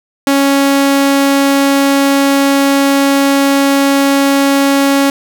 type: tone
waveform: sawtooth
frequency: 277.2 Hz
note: C#4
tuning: in tune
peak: -4 dBFS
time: 0.27-5.1 s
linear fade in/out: 2 ms
effects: none